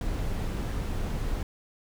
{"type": "noise", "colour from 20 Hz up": "brown", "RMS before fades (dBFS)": -30, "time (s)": [0.01, 1.43], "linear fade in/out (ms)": 2, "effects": []}